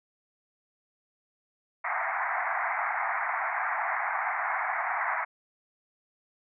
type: band-pass noise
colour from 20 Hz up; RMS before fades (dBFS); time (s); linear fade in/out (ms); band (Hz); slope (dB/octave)
pink; -30; 1.84-5.25; 10; 680 to 2200; 96
effects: none